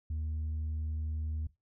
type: tone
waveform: sine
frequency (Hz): 77.78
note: D#2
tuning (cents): 0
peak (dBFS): -30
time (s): 0.1-1.47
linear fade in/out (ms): 5
effects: noise-tail reverb RT60 0.2 s tail -19 dB re dry + tanh soft clip ceiling -31 dBFS